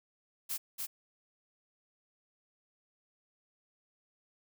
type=noise with echo; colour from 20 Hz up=blue; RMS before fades=-36 dBFS; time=0.49-0.58 s; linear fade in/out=20 ms; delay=290 ms; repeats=1; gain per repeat=-2 dB; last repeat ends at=0.87 s; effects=none